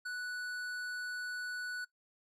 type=tone with tanh clipping; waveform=triangle; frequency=1480 Hz; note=F#6; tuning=in tune; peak=-39 dBFS; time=0.05-1.85 s; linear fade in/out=10 ms; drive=17 dB; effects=noise-tail reverb RT60 0.1 s tail -19 dB re dry + resampled to 32000 Hz